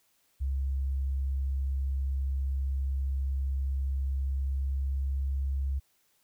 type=tone with pitch glide; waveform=sine; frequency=67.5 to 68.01 Hz; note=C#2 to C#2; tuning=-45 to -32 cents; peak=-27 dBFS; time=0.4-5.8 s; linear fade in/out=20 ms; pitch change=+13 cents; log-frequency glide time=4.19-5.31 s; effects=white hiss -70 dBFS RMS until 6.23 s